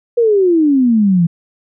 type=exponential sweep; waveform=sine; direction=down; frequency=486.2 to 163.4 Hz; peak=-8 dBFS; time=0.17-1.27 s; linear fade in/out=10 ms; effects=none